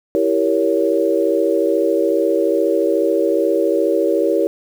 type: chord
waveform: sine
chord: E diminished seventh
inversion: none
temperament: equal with one note detuned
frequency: 329.6 / 392 / 466.2 / 559.5 Hz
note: E4 / G4 / Bb4 / Db5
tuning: 0 / 0 / 0 / +16 cents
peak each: -19 dBFS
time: 0.15-4.47 s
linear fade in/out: 0 ms
effects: 7-bit